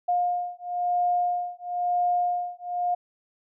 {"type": "beating tone pair", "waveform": "sine", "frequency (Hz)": [710, 711], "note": ["F5", "F5"], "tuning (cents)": [28, 31], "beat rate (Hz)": 1, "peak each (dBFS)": -26, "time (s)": [0.08, 2.95], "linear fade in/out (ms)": 10, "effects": []}